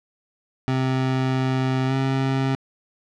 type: tone with pitch glide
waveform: 25% pulse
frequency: 130.81 to 133.79 Hz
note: C3 to C3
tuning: 0 to +39 cents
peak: -16 dBFS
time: 0.68-2.55 s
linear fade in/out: 0 ms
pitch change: +39 cents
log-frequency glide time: 1.87-1.93 s
effects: low-pass 4000 Hz 12 dB/octave